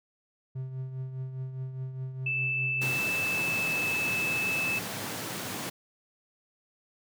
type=tone with tremolo; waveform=triangle; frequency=130.7 Hz; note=C3; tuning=1 cent flat; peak=-29 dBFS; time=0.55-2.99 s; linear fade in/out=10 ms; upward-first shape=triangle; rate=4.9 Hz; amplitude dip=60%
type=tone with pitch glide; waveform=sine; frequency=2637 to 2616 Hz; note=E7 to E7; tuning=0 to -14 cents; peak=-27 dBFS; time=2.26-4.79 s; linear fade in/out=5 ms; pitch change=-14 cents; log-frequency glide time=2.93-3.74 s
type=high-pass noise; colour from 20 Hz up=pink; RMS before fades=-36 dBFS; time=2.81-5.7 s; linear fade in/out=10 ms; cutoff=100 Hz; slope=48 dB/octave
effects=none